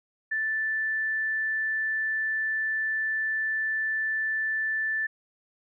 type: tone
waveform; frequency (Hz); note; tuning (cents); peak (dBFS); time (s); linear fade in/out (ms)
sine; 1760; A6; 0; -25; 0.31-5.07; 10
effects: none